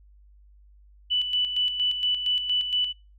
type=tone with tremolo; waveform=sine; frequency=2977 Hz; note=F#7; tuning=10 cents sharp; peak=-21 dBFS; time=1.1-2.93 s; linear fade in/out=20 ms; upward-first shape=square; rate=4.3 Hz; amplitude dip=55%; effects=noise-tail reverb RT60 0.3 s tail -24 dB re dry + added 50 Hz sine -51 dBFS peak until 3.18 s